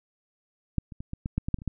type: clicks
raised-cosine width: 5 ms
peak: -12 / -29 / -24 / -21 / -18 / -13 / -17 / -12 / -30 / -30 / -17 dBFS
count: 11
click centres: 0.783 / 0.922 / 1.005 / 1.134 / 1.259 / 1.38 / 1.485 / 1.543 / 1.587 / 1.619 / 1.677 s
effects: none